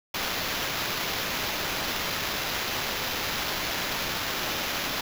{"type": "noise with sample-and-hold", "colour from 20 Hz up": "white", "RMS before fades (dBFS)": -30, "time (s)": [0.14, 5.01], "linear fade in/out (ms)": 5, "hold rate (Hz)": 8820, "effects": []}